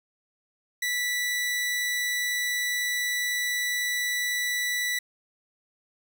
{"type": "tone", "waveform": "sawtooth", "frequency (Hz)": 1966, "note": "B6", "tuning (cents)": -8, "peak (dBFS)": -22, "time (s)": [0.82, 4.99], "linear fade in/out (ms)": 5, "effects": []}